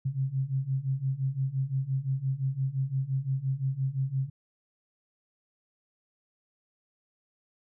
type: beating tone pair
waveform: sine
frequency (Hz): 130.81 / 136.61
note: C3 / C#3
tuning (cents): 0 / -25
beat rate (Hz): 5.8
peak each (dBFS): -31 / -29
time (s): 0.05-4.3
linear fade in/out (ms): 10
effects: none